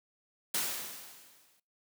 white noise with exponential decay, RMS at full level -30 dBFS, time 0.54-1.6 s, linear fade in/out 5 ms, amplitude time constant 230 ms, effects noise-tail reverb RT60 0.3 s tail -23 dB re dry + high-pass 150 Hz 12 dB/octave

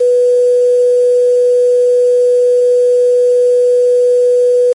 sine tone with quantisation, 492.2 Hz, B4, 6 cents flat, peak -6 dBFS, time 0-4.73 s, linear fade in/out 10 ms, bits 5, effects MP3 48 kbps

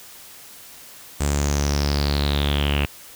sawtooth tone with low-pass filter sweep, 71.9 Hz, D2, 36 cents flat, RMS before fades -21 dBFS, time 1.2-2.86 s, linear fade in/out 10 ms, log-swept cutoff 8000 to 2700 Hz, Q 7.5, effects white hiss -43 dBFS RMS until 3.15 s

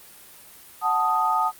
sine chord, D# diminished, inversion first, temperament equal, 740 / 880 / 1244.5 Hz, F#5 / A5 / D#6, 0 / 0 / 0 cents, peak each -26 / -23 / -22 dBFS, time 0.81-1.52 s, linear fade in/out 50 ms, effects white hiss -47 dBFS RMS until 1.59 s + Opus 32 kbps

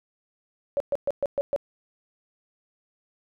sine tone bursts, 565 Hz, C#5, 33 cents sharp, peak -21 dBFS, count 6, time 0.77-1.562 s, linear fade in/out 0 ms, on 32 ms, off 120 ms, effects none

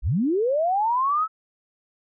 sine linear sweep, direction up, 35.95 to 1318.5 Hz, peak -19 dBFS, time 0.02-1.28 s, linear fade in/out 50 ms, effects none

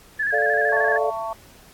sine tone with vibrato, 1689 Hz, G#6, 29 cents sharp, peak -20 dBFS, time 0.19-0.98 s, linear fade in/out 10 ms, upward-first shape square, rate 13 Hz, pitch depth 48 cents each way
sine chord, D minor, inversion second, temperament equal, 440 / 587.3 / 698.5 Hz, A4 / D5 / F5, 0 / 0 / 0 cents, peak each -24 dBFS, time 0.32-1.11 s, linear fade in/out 20 ms
harmonic tone, 223.3 Hz, A3, 26 cents sharp, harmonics 3 / 4 / 5, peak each -29 / -30 / -31 dBFS, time 0.72-1.33 s, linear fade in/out 2 ms
effects pink hiss -50 dBFS RMS until 1.73 s + AAC 64 kbps

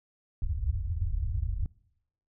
white low-pass noise, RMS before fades -30 dBFS, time 0.42-1.66 s, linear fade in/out 2 ms, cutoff 100 Hz, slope 48 dB/octave, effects noise-tail reverb RT60 0.8 s tail -24 dB re dry

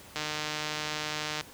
click train, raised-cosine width 0.2 ms, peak -15 dBFS, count 191, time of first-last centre 0.16-1.41 s, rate 152 Hz, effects pink hiss -50 dBFS RMS until 1.53 s + high-pass 60 Hz 12 dB/octave

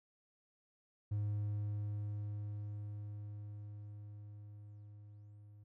triangle tone with level ramp, 103.83 Hz, G#2, in tune, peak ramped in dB -31 to -53 dBFS, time 1.11-5.64 s, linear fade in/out 10 ms, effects tanh soft clip ceiling -27 dBFS

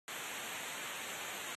pink noise with comb filter, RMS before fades -44 dBFS, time 0.08-1.55 s, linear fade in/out 0 ms, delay 0.2 ms, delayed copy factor -0.8, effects high-pass 150 Hz 12 dB/octave + AAC 32 kbps

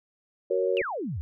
sine chord, F# major, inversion none, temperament equal with one note detuned, 373.4 / 466.2 / 554.4 Hz, F#4 / A#4 / C#5, +16 / 0 / 0 cents, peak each -27 dBFS, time 0.5-0.82 s, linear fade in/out 10 ms
sine exponential sweep, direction down, 2938 to 69.3 Hz, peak -29 dBFS, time 0.77-1.21 s, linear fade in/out 0 ms
click, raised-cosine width 3 ms, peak -34 dBFS, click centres 0.816 s
effects none

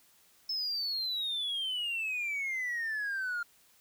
triangle exponential sweep, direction down, 5274 to 1396.9 Hz, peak -29 dBFS, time 0.49-3.43 s, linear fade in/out 5 ms, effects tanh soft clip ceiling -27 dBFS + white hiss -64 dBFS RMS until 3.8 s

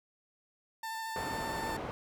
30% pulse tone with vibrato, 893 Hz, A5, 25 cents sharp, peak -34 dBFS, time 0.83-1.77 s, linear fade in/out 5 ms, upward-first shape square, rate 13 Hz, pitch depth 9 cents each way
white low-pass noise, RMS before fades -39 dBFS, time 1.16-1.91 s, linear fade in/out 0 ms, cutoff 900 Hz, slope 12 dB/octave
effects none

